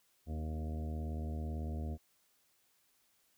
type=harmonic tone with a mistuned harmonic; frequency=78 Hz; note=D#2; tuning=5 cents sharp; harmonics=1 / 2 / 3 / 4 / 5 / 6 / 7 / 8 / 9; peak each=-37 / -47 / -45 / -52 / -54 / -56 / -56 / -58 / -54 dBFS; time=0.26-1.98 s; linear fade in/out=50 ms; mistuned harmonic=4; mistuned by=-25 cents; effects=white hiss -73 dBFS RMS until 3.37 s